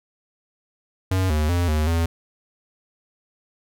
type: tone with pitch steps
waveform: square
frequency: 93.8 / 76.3 / 87.4 / 76.8 / 83.2 Hz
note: F#2 / D#2 / F2 / D#2 / E2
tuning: +24 / -33 / +2 / -22 / +17 cents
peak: -19 dBFS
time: 1.11-2.06 s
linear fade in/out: 5 ms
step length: 190 ms
effects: none